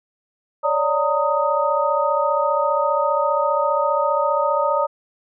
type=tone cluster; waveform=sine; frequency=561 / 596 / 918 / 1249 Hz; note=C#5 / D5 / A#5 / D#6; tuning=+21 / +25 / -27 / +6 cents; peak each=-22 dBFS; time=0.63-4.87 s; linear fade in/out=20 ms; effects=none